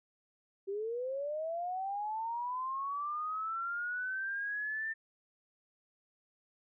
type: linear sweep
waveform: sine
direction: up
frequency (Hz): 383.7 to 1800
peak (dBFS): -34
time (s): 0.67-4.94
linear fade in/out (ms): 20
effects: none